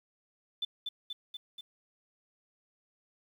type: tone with echo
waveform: sine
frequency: 3520 Hz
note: A7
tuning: in tune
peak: -30 dBFS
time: 0.62-0.65 s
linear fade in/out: 5 ms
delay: 240 ms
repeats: 4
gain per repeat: -3 dB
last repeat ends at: 1.61 s
effects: 10-bit